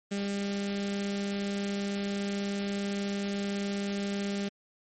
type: tone with notch filter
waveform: sawtooth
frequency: 200 Hz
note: G3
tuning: 35 cents sharp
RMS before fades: -32 dBFS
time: 0.11-4.49 s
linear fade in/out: 10 ms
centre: 1000 Hz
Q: 1.1
effects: MP3 32 kbps